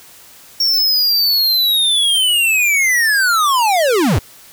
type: linear sweep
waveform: square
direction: down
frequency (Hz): 5530 to 67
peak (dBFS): -12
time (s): 0.6-4.19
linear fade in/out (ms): 5
effects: white hiss -42 dBFS RMS until 4.52 s